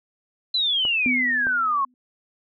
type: exponential sweep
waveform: sine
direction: down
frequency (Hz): 4079 to 1063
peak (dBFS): -19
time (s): 0.54-1.85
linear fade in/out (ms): 5
type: clicks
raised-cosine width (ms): 1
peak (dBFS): -20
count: 2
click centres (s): 0.852 / 1.469
type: tone with exponential decay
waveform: sine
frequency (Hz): 250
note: B3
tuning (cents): +21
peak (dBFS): -20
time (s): 1.06-1.94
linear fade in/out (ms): 1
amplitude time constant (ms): 190
effects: none